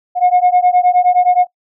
sine beating tone pair, 717 / 726.6 Hz, F5 / F#5, +45 / -32 cents, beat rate 9.6 Hz, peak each -10 dBFS, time 0.15-1.47 s, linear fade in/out 50 ms, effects noise-tail reverb RT60 0.1 s tail -22 dB re dry + tanh soft clip ceiling -4 dBFS

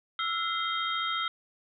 sine tone cluster, 1323 / 1417 / 2057 / 3200 / 3719 Hz, E6 / F6 / C7 / G7 / A#7, +6 / +25 / -30 / +35 / -5 cents, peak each -31 / -38 / -37 / -34 / -37 dBFS, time 0.19-1.28 s, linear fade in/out 2 ms, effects none

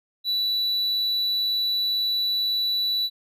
triangle tone, 3951 Hz, B7, in tune, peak -20 dBFS, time 0.24-3.1 s, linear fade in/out 50 ms, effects none

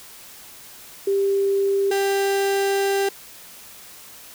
sine / 35% pulse tone pair in turn, 394.6 / 394.6 Hz, G4 / G4, +11 / +11 cents, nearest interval unison, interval 0 cents, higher neither, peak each -17 dBFS, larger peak neither, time 1.07-1.91 / 1.91-3.09 s, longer second, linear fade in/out 5 ms, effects white hiss -43 dBFS RMS until 4.34 s

